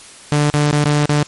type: tone with dropouts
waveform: sawtooth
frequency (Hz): 147.6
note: D3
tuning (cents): +9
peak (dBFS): -8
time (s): 0.32-1.23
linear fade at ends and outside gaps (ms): 0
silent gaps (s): 0.5-0.54 / 0.711-0.728 / 0.843-0.856 / 1.056-1.094
effects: white hiss -39 dBFS RMS until 1.27 s + MP3 48 kbps